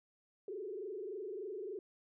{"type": "tone with frequency modulation", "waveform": "sine", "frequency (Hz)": 400, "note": "G4", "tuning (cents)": 35, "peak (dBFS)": -40, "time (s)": [0.48, 1.79], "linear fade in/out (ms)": 2, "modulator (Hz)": 23.4, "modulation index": 1.8, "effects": []}